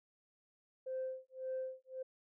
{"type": "tone with tremolo", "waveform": "sine", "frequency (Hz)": 520, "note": "C5", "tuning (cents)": -11, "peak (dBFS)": -35, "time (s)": [0.86, 2.03], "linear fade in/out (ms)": 10, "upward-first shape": "sine", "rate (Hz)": 1.8, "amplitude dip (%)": 100, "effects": ["tanh soft clip ceiling -33 dBFS"]}